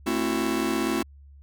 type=chord; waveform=45% pulse; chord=F# half-diminished seventh; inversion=first; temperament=just; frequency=222 / 266.4 / 333 / 370 Hz; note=A3 / C4 / E4 / F#4; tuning=+16 / +31 / +18 / 0 cents; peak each=-30 / -29 / -28 / -31 dBFS; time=0.06-1.03 s; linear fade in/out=10 ms; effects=added 70 Hz sine -46 dBFS peak until 1.42 s